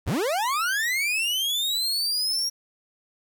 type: linear sweep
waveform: 40% pulse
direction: up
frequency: 43.65 to 5650 Hz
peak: -22 dBFS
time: 0.06-2.5 s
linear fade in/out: 20 ms
effects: 9-bit